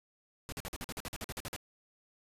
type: noise bursts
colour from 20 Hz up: pink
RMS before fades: -40 dBFS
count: 14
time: 0.49-1.563 s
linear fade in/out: 0 ms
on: 33 ms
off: 47 ms
effects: resampled to 32000 Hz